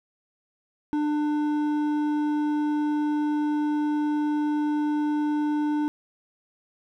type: tone with hard clipping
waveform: sine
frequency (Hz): 298.4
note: D4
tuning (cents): +28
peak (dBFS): -24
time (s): 0.93-5.88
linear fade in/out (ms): 0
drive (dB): 8
effects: none

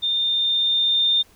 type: tone with level ramp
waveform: sine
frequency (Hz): 3618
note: A7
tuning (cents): +48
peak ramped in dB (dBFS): -19 to -15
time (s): 0.02-1.23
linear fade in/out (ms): 20
effects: pink hiss -54 dBFS RMS until 1.35 s

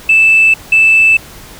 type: tone pair in turn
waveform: sine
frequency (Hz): 2637 / 2637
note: E7 / E7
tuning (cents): 0 / 0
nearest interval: unison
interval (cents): 0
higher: neither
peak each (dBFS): -3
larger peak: neither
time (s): 0.09-0.54 / 0.72-1.17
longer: neither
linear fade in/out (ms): 5
effects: tanh soft clip ceiling 0 dBFS + pink hiss -34 dBFS RMS until 1.59 s

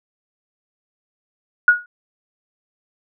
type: tone with exponential decay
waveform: sine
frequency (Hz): 1450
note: F#6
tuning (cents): -35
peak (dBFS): -4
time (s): 1.68-1.86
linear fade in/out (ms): 2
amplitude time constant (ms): 37
effects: none

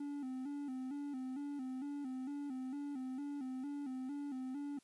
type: tone with vibrato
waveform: triangle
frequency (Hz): 272.3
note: C#4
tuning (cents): -31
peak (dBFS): -38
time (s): 0-4.79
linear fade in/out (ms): 5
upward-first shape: square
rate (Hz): 2.2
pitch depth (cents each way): 91
effects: white hiss -71 dBFS RMS until 4.83 s + resampled to 24000 Hz

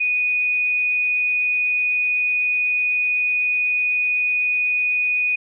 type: tone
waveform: sine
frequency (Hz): 2477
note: D#7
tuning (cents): -8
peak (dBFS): -17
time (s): 0-5.36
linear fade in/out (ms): 10
effects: none

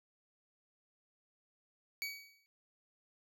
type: tone with exponential decay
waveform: 25% pulse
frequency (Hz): 2265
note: C#7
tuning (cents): +37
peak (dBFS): -31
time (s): 2.02-2.46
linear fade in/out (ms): 0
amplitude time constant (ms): 94
effects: none

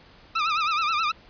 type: tone with vibrato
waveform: sawtooth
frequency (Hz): 1263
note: D#6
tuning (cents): +26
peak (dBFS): -18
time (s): 0.35-1.12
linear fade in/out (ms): 10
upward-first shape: sine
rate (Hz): 9.4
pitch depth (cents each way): 110
effects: pink hiss -52 dBFS RMS until 1.29 s + resampled to 11025 Hz

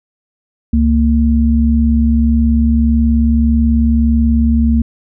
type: tone pair together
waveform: sine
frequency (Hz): 69.3 / 229.6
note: C#2 / A#3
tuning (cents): 0 / -26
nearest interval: octave + major sixth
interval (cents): 2074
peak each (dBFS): -11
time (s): 0.73-4.82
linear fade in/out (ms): 5
effects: none

